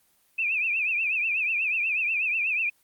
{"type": "tone with vibrato", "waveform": "sine", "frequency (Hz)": 2533, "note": "D#7", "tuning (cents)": 30, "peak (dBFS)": -23, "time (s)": [0.38, 2.7], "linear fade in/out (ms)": 10, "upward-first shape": "triangle", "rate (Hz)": 8.2, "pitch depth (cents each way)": 140, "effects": ["white hiss -65 dBFS RMS until 2.83 s", "Opus 24 kbps"]}